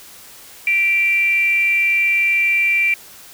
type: tone with frequency modulation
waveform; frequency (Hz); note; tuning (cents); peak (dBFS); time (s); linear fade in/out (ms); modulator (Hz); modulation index
sine; 2349; D7; 0; -13; 0.67-2.94; 2; 399; 0.32
effects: white hiss -41 dBFS RMS until 3.33 s